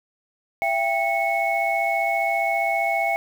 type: tone cluster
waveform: sine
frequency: 674 / 789 / 2203 Hz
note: E5 / G5 / C#7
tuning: +38 / +11 / -11 cents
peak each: -24 dBFS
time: 0.62-3.16 s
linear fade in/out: 0 ms
effects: 7-bit